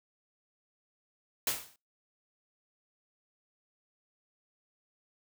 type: noise with exponential decay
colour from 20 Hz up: white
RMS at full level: -27 dBFS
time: 1.47-1.76 s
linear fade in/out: 2 ms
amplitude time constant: 62 ms
effects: noise-tail reverb RT60 0.3 s tail -26 dB re dry